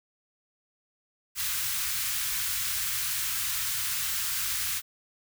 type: band-stop noise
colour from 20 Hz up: white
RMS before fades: -30 dBFS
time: 1.35-4.82 s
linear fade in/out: 50 ms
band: 130 to 1200 Hz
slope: 24 dB/octave
effects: none

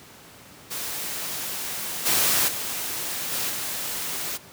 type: noise with level steps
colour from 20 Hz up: white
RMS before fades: -31 / -21 / -30 / -27 / -30 dBFS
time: 0.7-4.38 s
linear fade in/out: 20 ms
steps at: 2.05 / 2.47 / 3.31 / 3.49 s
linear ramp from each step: 20 ms
effects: pink hiss -47 dBFS RMS until 4.52 s + high-pass 100 Hz 12 dB/octave

